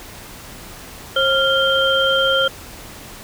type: tone cluster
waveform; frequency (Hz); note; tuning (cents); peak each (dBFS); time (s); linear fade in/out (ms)
sine; 536 / 1393 / 3158; C5 / F6 / G7; +42 / -5 / +12; -18; 1.16-2.48; 5
effects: pink hiss -37 dBFS RMS until 3.23 s